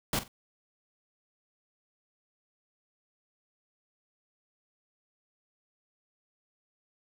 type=noise with echo; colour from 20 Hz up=pink; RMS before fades=-29 dBFS; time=0.13-0.19 s; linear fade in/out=2 ms; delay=45 ms; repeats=2; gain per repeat=-13 dB; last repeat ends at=0.28 s; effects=none